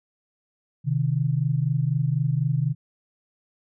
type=tone pair together; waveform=sine; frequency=129.3 / 153.32 Hz; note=C3 / D#3; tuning=-20 / -25 cents; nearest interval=minor third; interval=295 cents; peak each=-23 dBFS; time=0.84-2.75 s; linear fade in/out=50 ms; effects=none